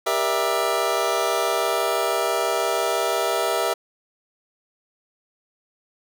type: chord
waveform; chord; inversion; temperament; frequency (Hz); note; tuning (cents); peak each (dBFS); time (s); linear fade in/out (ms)
25% pulse; E half-diminished seventh; first; just; 395.6 / 474.7 / 593.3 / 659.3; G4 / Bb4 / D5 / E5; +16 / +31 / +18 / 0; -23 / -23 / -25 / -20; 0.06-3.74; 10
effects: none